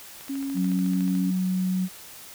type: click train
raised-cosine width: 0.3 ms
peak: -27 dBFS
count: 14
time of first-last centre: 0.21-1.152 s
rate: 13.8 Hz
type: tone with pitch glide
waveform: sine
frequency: 274.1 to 276.6 Hz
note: C#4 to C#4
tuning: -19 to -4 cents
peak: -27 dBFS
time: 0.29-1.31 s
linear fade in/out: 10 ms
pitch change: +15 cents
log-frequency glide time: 0.47-1.1 s
type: tone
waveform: sine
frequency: 185 Hz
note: F#3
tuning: in tune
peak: -22 dBFS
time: 0.54-1.89 s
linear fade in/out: 50 ms
effects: white hiss -44 dBFS RMS until 2.34 s